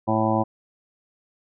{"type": "harmonic tone", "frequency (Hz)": 110, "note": "A2", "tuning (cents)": 0, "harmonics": [1, 2, 3, 5, 6, 7, 8, 9], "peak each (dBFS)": [-27, -25, -26, -27, -29, -26, -30, -28], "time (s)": [0.07, 0.44], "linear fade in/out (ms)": 20, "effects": []}